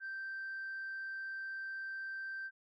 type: tone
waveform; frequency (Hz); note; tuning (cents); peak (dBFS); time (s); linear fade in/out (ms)
sine; 1564; G6; -4; -38; 0-2.51; 50
effects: tanh soft clip ceiling -37 dBFS